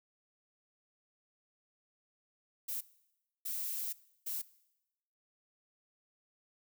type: noise bursts at uneven times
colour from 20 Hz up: violet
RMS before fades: -38 dBFS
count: 3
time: 2.68-2.81 / 3.45-3.93 / 4.26-4.42 s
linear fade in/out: 10 ms
effects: noise-tail reverb RT60 0.9 s tail -20 dB re dry